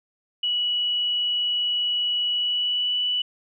sine tone with pitch glide, 2935 to 2964 Hz, F#7 to F#7, -15 to +2 cents, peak -21 dBFS, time 0.43-3.22 s, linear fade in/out 5 ms, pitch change +17 cents, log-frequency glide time 2.3-2.98 s, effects none

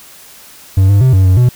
triangle tone with pitch steps, 95.4 / 100.1 / 129.9 / 94.6 / 92.7 / 123.4 Hz, G2 / G2 / C3 / F#2 / F#2 / B2, -47 / +37 / -12 / +39 / +4 / -1 cents, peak -3 dBFS, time 0.77-1.49 s, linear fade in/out 5 ms, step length 120 ms, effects white hiss -38 dBFS RMS until 1.55 s

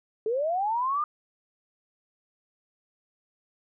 sine linear sweep, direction up, 419.6 to 1227 Hz, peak -24 dBFS, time 0.26-1.04 s, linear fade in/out 2 ms, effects none

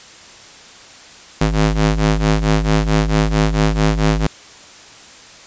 sawtooth ring-modulated tone, 105.3 Hz, G#2, 24 cents sharp, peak -6 dBFS, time 1.41-4.27 s, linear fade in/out 5 ms, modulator 54.9 Hz, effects white hiss -40 dBFS RMS until 5.46 s + resampled to 16000 Hz

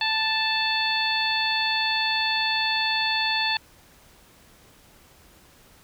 harmonic tone, 880 Hz, A5, in tune, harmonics 1 / 2 / 3 / 4 / 5, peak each -28 / -28 / -28 / -28 / -28 dBFS, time 0.01-3.57 s, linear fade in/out 2 ms, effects pink hiss -54 dBFS RMS until 5.83 s

